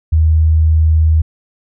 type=tone; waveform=sine; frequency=79.2 Hz; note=D#2; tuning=31 cents sharp; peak=-7 dBFS; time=0.12-1.22 s; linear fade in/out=10 ms; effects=none